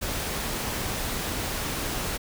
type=noise; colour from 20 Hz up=pink; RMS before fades=-30 dBFS; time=0.01-2.18 s; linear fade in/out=20 ms; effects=none